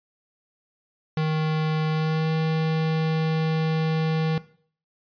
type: tone with pitch glide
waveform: square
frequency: 156.5 to 159.14 Hz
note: D#3 to D#3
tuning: +10 to +39 cents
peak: -22 dBFS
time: 1.17-4.38 s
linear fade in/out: 2 ms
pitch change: +29 cents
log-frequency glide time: 1.89-2.32 s
effects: noise-tail reverb RT60 0.5 s tail -17 dB re dry + resampled to 11025 Hz